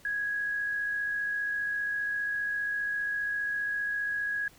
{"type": "tone with amplitude modulation", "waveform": "sine", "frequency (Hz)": 1661.2, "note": "G#6", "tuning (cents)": 0, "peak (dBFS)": -27, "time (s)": [0.05, 4.48], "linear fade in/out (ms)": 2, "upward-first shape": "sine", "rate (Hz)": 55, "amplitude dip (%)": 30, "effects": ["pink hiss -57 dBFS RMS until 4.58 s"]}